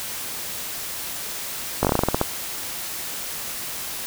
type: slowing click train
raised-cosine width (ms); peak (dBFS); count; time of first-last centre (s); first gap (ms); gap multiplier
1; -4; 11; 1.83-2.214; 18; 1.16
effects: white hiss -31 dBFS RMS until 4.06 s